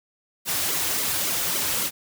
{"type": "noise with flanger", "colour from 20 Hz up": "white", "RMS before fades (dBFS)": -25, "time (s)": [0.45, 1.91], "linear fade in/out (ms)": 50, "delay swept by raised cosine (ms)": [1.1, 5.2], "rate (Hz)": 3.6, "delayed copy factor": -0.9, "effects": []}